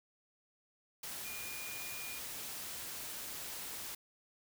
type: tone in noise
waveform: sine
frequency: 2428 Hz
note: D#7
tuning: 43 cents flat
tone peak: -47 dBFS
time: 1.25-2.19 s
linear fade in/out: 5 ms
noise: white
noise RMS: -44 dBFS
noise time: 1.03-3.95 s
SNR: -6 dB
effects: none